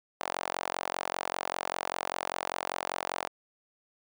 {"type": "tone with high-pass filter", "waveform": "sawtooth", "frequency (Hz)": 45.08, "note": "F#1", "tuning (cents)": -44, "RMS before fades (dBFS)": -35, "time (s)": [0.2, 3.28], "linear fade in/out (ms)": 10, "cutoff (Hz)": 740, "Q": 1.9, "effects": []}